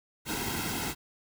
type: noise with comb filter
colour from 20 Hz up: pink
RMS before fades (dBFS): -33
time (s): 0.25-0.95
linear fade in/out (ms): 50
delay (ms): 1.7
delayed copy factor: -0.7
effects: none